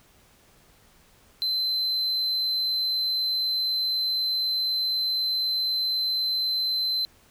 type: tone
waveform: triangle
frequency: 4072 Hz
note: C8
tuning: 48 cents flat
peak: -22 dBFS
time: 1.42-7.05 s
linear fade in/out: 0 ms
effects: pink hiss -58 dBFS RMS until 7.3 s